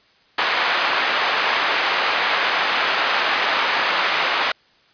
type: band-pass noise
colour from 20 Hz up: pink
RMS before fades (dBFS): -20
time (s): 0.38-4.52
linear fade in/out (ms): 5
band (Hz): 900 to 3100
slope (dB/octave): 12
effects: white hiss -56 dBFS RMS until 4.93 s + resampled to 11025 Hz